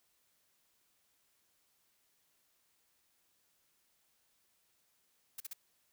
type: noise bursts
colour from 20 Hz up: blue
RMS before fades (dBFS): -43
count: 3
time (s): 5.38-5.533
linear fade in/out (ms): 5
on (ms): 23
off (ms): 42
effects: white hiss -75 dBFS RMS until 5.92 s